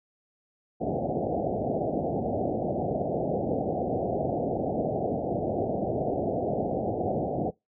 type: low-pass noise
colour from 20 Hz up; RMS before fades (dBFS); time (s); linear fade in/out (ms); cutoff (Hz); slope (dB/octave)
white; -28; 0.8-7.51; 20; 760; 96
effects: noise-tail reverb RT60 0.2 s tail -24 dB re dry + high-pass 100 Hz 12 dB/octave